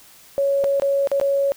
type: tone with dropouts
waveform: sine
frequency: 556 Hz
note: C#5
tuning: 5 cents sharp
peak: -16 dBFS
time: 0.38-1.52 s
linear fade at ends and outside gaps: 0 ms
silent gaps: 0.639-0.643 / 0.798-0.821 / 1.073-1.116 / 1.199-1.213 s
effects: white hiss -48 dBFS RMS until 1.56 s